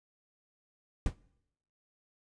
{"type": "noise with exponential decay", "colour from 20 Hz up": "brown", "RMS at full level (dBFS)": -24, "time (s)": [1.06, 1.16], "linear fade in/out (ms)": 2, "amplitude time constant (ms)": 20, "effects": ["noise-tail reverb RT60 0.8 s tail -23 dB re dry", "resampled to 22050 Hz"]}